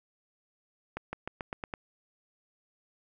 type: accelerating click train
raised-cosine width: 0.5 ms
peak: -20 dBFS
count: 7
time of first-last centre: 0.97-1.738 s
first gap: 160 ms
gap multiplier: 0.91
effects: none